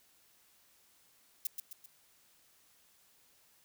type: noise with echo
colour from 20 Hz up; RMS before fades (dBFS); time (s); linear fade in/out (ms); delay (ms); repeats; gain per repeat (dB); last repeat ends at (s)
violet; -34; 1.45-1.47; 2; 130; 3; -6; 1.86
effects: white hiss -67 dBFS RMS until 3.64 s